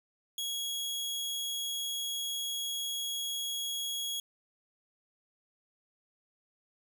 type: tone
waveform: sawtooth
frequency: 3322 Hz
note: G#7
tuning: in tune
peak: -30 dBFS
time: 0.38-4.2 s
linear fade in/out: 2 ms
effects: none